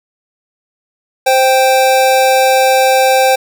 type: tone pair together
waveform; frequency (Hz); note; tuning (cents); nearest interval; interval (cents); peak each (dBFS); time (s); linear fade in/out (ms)
square; 523.3 / 784; C5 / G5; 0 / 0; perfect fifth; 700; -11; 1.26-3.36; 10
effects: none